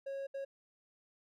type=tone bursts at uneven times; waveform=triangle; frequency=548 Hz; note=C#5; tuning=20 cents flat; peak=-36 dBFS; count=2; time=0.06-0.27 / 0.34-0.45 s; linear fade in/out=10 ms; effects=none